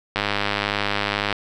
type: click train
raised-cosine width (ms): 0.3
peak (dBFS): -5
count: 120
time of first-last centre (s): 0.16-1.327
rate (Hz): 102
effects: none